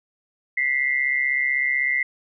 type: tone pair together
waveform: sine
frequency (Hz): 1968 / 2104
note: B6 / C7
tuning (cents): -7 / +9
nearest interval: minor second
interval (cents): 116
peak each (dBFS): -22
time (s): 0.57-2.03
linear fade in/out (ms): 5
effects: none